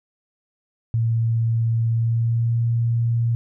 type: tone with pitch glide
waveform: sine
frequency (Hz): 114.5 to 116.77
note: A#2 to A#2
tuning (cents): -31 to +3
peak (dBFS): -17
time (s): 0.94-3.35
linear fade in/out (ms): 0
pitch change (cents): +34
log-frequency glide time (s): 1.88-2.58
effects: none